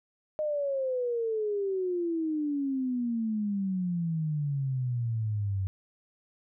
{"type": "exponential sweep", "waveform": "sine", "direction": "down", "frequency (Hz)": [618, 94], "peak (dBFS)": -27, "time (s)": [0.39, 5.67], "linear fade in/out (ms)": 0, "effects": []}